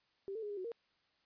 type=tone with pitch steps; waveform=sine; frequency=392.3 / 445.2 / 415.3 / 407.8 / 370.4 / 465.6 Hz; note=G4 / A4 / G#4 / G#4 / F#4 / A#4; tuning=+1 / +20 / 0 / -32 / +2 / -2 cents; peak=-39 dBFS; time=0.28-0.718 s; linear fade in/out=0 ms; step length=73 ms; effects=white hiss -75 dBFS RMS until 1.25 s + resampled to 11025 Hz